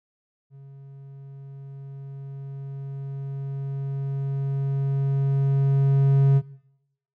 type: tone with level ramp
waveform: triangle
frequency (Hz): 137.5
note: C#3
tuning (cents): -14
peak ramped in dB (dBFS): -40 to -11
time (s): 0.5-6.42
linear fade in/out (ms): 50
effects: noise-tail reverb RT60 0.8 s tail -19 dB re dry